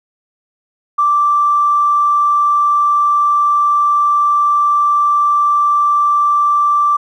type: tone with tanh clipping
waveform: triangle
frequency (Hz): 1172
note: D6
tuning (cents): -4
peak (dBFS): -9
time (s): 0.98-6.97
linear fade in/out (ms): 10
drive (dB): 3
effects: none